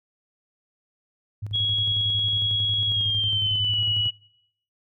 sine tone with tremolo, 103.83 Hz, G#2, in tune, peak -27 dBFS, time 1.42-4.08 s, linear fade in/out 10 ms, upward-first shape square, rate 11 Hz, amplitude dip 60%
sine tone with pitch glide, 3322 to 2926 Hz, G#7 to F#7, 0 to -20 cents, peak -21 dBFS, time 1.53-4.11 s, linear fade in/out 20 ms, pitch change -220 cents, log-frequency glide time 2.87-3.8 s
effects noise-tail reverb RT60 0.8 s tail -25 dB re dry

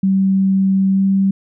sine tone with pitch glide, 192.5 to 194.18 Hz, G3 to G3, -31 to -16 cents, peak -11 dBFS, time 0.03-1.31 s, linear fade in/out 5 ms, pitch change +15 cents, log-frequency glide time 0.89-1.04 s, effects none

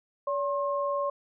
sine tone pair together, 570 / 1070.1 Hz, C#5 / C6, +48 / +39 cents, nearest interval major seventh, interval 1091 cents, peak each -28 / -30 dBFS, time 0.27-1.1 s, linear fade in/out 5 ms, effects none

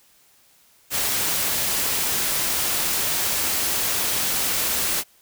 white noise, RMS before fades -23 dBFS, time 0.9-5.04 s, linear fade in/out 50 ms, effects white hiss -57 dBFS RMS until 5.21 s

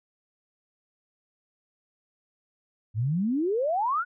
sine exponential sweep, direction up, 100.4 to 1500 Hz, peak -23 dBFS, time 2.94-4.05 s, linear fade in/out 50 ms, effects none

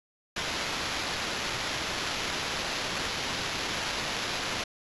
white noise with sample-and-hold, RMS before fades -32 dBFS, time 0.36-4.64 s, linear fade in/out 5 ms, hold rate 8820 Hz, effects resampled to 24000 Hz

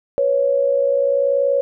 sine tone pair together, 493.9 / 554.4 Hz, B4 / C#5, 0 / 0 cents, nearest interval major second, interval 200 cents, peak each -20 / -15 dBFS, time 0.18-1.61 s, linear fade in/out 0 ms, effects none

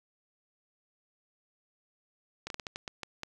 slowing click train, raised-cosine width 0.2 ms, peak -20 dBFS, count 9, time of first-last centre 2.47-3.233 s, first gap 32 ms, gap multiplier 1.3, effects none

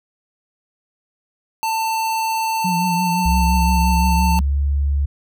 square tone, 892 Hz, A5, 23 cents sharp, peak -19 dBFS, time 1.63-4.39 s, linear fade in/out 0 ms
sine tone with vibrato, 177.3 Hz, F3, 26 cents sharp, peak -19 dBFS, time 2.64-4.41 s, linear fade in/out 10 ms, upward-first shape triangle, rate 5.8 Hz, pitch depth 77 cents each way
sine tone with pitch glide, 65.6 to 70.72 Hz, C2 to C#2, +5 to +35 cents, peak -15 dBFS, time 3.25-5.06 s, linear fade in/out 10 ms, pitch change +130 cents, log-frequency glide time 3.91-4.58 s
effects none

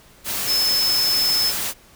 sine tone in noise, 5230 Hz, E8, 15 cents flat, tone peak -17 dBFS, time 0.46-1.53 s, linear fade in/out 50 ms, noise white, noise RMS -25 dBFS, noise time 0.24-1.74 s, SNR +5 dB, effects pink hiss -50 dBFS RMS until 1.95 s

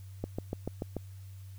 click train, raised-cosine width 2 ms, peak -20 dBFS, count 6, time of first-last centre 0.24-0.967 s, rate 6.88 Hz, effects added 96 Hz sine -44 dBFS peak until 1.58 s + white hiss -63 dBFS RMS until 1.58 s

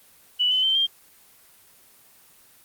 sine tone with pitch steps, 2960 / 3034 / 3111 / 3189 Hz, F#7 / F#7 / G7 / G7, 0 / +43 / -14 / +29 cents, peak -18 dBFS, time 0.39-0.87 s, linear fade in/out 20 ms, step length 120 ms, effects white hiss -54 dBFS RMS until 2.64 s + Opus 24 kbps

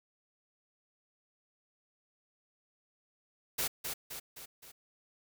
white noise with echo, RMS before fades -33 dBFS, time 3.58-3.68 s, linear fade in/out 10 ms, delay 260 ms, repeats 4, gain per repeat -5 dB, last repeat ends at 4.72 s, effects none

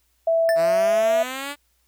sine tone with pitch glide, 659.3 to 663.5 Hz, E5 to E5, 0 to +11 cents, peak -16 dBFS, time 0.27-1.23 s, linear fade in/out 5 ms, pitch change +11 cents, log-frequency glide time 0.45-0.66 s
square tone with exponential decay, 1767 Hz, A6, 7 cents sharp, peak -22 dBFS, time 0.49-0.65 s, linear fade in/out 0 ms, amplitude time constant 34 ms
5% pulse linear sweep, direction up, 158 to 292.3 Hz, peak -17 dBFS, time 0.55-1.56 s, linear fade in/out 50 ms
effects added 60 Hz sine -67 dBFS peak until 1.87 s + white hiss -67 dBFS RMS until 1.87 s

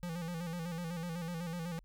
square tone with vibrato, 169.8 Hz, F3, 48 cents flat, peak -38 dBFS, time 0.03-1.79 s, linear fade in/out 0 ms, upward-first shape square, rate 8 Hz, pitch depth 64 cents each way, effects added 40 Hz sine -58 dBFS peak until 1.84 s

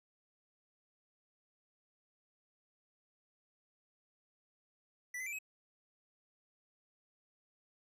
square tone with pitch steps, 1973 / 2045 / 2344 / 2553 Hz, B6 / C7 / D7 / D#7, -2 / -40 / -4 / +44 cents, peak -40 dBFS, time 5.14-5.388 s, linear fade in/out 5 ms, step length 62 ms, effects resampled to 32000 Hz

